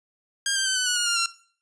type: tone with pitch steps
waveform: 10% pulse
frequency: 1610 / 1573.2 / 1537.3 / 1502.2 / 1467.9 / 1434.3 / 1401.6 / 1369.6 Hz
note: G6 / G6 / G6 / F#6 / F#6 / F6 / F6 / F6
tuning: +46 / +6 / -34 / +26 / -14 / +46 / +6 / -34 cents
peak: -13 dBFS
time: 0.46-1.26 s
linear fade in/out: 2 ms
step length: 100 ms
effects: noise-tail reverb RT60 0.5 s tail -18 dB re dry + resampled to 22050 Hz